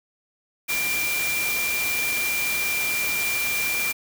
sine tone in noise, 2377 Hz, D7, 20 cents sharp, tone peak -24 dBFS, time 0.68-3.93 s, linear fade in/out 20 ms, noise white, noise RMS -28 dBFS, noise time 0.68-3.93 s, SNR +1 dB, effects none

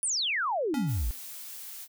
sine exponential sweep, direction down, 10150 to 46.25 Hz, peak -26 dBFS, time 0.03-1.11 s, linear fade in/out 0 ms
square tone with exponential decay, 280.9 Hz, C#4, 23 cents sharp, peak -28 dBFS, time 0.74-1.2 s, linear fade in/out 1 ms, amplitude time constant 99 ms
blue noise, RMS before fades -42 dBFS, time 0.86-1.88 s, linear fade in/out 50 ms
effects none

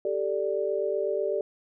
sine chord, G suspended second, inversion none, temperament equal, 392 / 440 / 587.3 Hz, G4 / A4 / D5, 0 / 0 / 0 cents, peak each -29 / -30 / -29 dBFS, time 0.05-1.41 s, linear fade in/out 2 ms, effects none

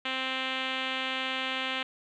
5% pulse tone with low-pass filter, 261.6 Hz, C4, in tune, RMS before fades -32 dBFS, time 0.05-1.83 s, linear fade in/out 5 ms, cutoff 3200 Hz, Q 2.5, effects none

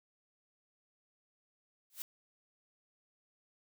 blue noise with exponential growth, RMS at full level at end -37 dBFS, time 1.9-2.02 s, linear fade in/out 0 ms, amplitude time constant 26 ms, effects none

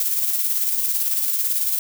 violet noise with tremolo, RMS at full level -20 dBFS, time 0-1.79 s, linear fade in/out 2 ms, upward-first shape square, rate 18 Hz, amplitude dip 35%, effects none

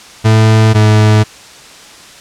40% pulse tone pair in turn, 110 / 107.3 Hz, A2 / A2, 0 / -43 cents, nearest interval unison, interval 43 cents, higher first, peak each -4 dBFS, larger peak neither, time 0.24-0.74 / 0.74-1.24 s, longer neither, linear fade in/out 20 ms, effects white hiss -35 dBFS RMS until 2.2 s + low-pass 7000 Hz 12 dB/octave

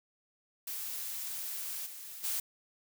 blue noise with level steps, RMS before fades -39 / -46 / -34 dBFS, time 0.67-2.4 s, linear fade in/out 5 ms, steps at 1.85 / 2.23 s, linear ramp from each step 20 ms, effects none

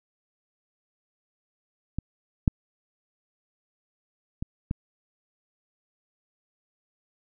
clicks, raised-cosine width 5 ms, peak -16 / -6 / -18 / -15 dBFS, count 4, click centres 1.986 / 2.478 / 4.425 / 4.711 s, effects none

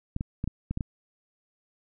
clicks, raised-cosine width 5 ms, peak -17 dBFS, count 7, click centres 0.164 / 0.209 / 0.441 / 0.476 / 0.71 / 0.774 / 0.808 s, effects none

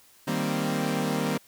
sawtooth chord, C minor seventh, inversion first, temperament equal, 155.56 / 196 / 233.1 / 261.6 Hz, Eb3 / G3 / Bb3 / C4, 0 / 0 / 0 / 0 cents, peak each -27 dBFS, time 0.27-1.38 s, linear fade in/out 10 ms, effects white hiss -57 dBFS RMS until 1.47 s

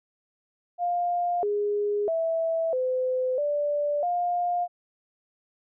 sine tone with pitch steps, 703 / 412.5 / 656 / 511 / 585 / 706 Hz, F5 / G#4 / E5 / C5 / D5 / F5, +11 / -12 / -9 / -41 / -7 / +19 cents, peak -23 dBFS, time 0.78-4.68 s, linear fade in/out 50 ms, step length 650 ms, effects none

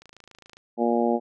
click train, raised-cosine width 0.2 ms, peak -30 dBFS, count 16, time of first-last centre 0.02-0.569 s, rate 27.3 Hz
harmonic tone, 118 Hz, A#2, 22 cents sharp, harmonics 2 / 3 / 4 / 5 / 6 / 7, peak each -24 / -26 / -27 / -28 / -29 / -29 dBFS, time 0.77-1.2 s, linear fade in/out 50 ms
effects none

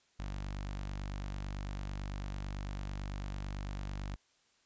sawtooth tone with notch filter, 49 Hz, G1, in tune, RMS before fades -40 dBFS, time 0.19-4.16 s, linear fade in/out 10 ms, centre 420 Hz, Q 1.4, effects white hiss -71 dBFS RMS until 4.65 s + resampled to 16000 Hz

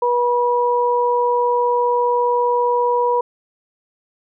sine tone pair together, 485.1 / 970.2 Hz, B4 / B5, -31 / -31 cents, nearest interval octave, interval 1200 cents, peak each -17 dBFS, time 0.02-3.21 s, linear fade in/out 5 ms, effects none

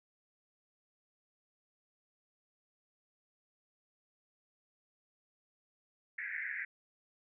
white band-pass noise, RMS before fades -40 dBFS, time 6.18-6.65 s, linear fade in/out 5 ms, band 1600 to 2200 Hz, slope 96 dB/octave, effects none

